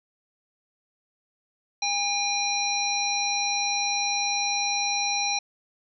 harmonic tone, 810 Hz, G#5, 43 cents flat, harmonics 1 / 3 / 5 / 7, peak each -29 / -29 / -29 / -29 dBFS, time 1.82-5.39 s, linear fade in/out 5 ms, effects none

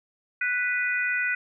harmonic tone, 493.9 Hz, B4, in tune, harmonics 3 / 4 / 5, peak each -26 / -28 / -30 dBFS, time 0.41-1.35 s, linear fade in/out 5 ms, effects none

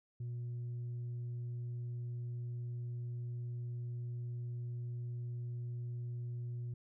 sine tone with tanh clipping, 120.6 Hz, B2, 41 cents flat, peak -39 dBFS, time 0.2-6.74 s, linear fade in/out 5 ms, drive 1 dB, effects none

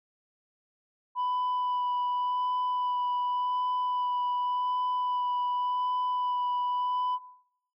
sine tone with vibrato, 992 Hz, B5, 7 cents sharp, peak -24 dBFS, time 1.15-7.19 s, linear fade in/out 50 ms, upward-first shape sine, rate 0.88 Hz, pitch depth 10 cents each way, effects noise-tail reverb RT60 0.8 s tail -20 dB re dry + tanh soft clip ceiling -25 dBFS

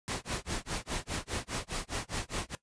pink noise with tremolo, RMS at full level -33 dBFS, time 0.08-2.55 s, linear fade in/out 0 ms, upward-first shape sine, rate 4.9 Hz, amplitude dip 100%, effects noise-tail reverb RT60 0.1 s tail -17 dB re dry + resampled to 22050 Hz

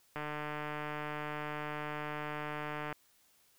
click train, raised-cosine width 0.5 ms, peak -24 dBFS, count 416, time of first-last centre 0.16-2.927 s, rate 150 Hz, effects white hiss -68 dBFS RMS until 3.58 s

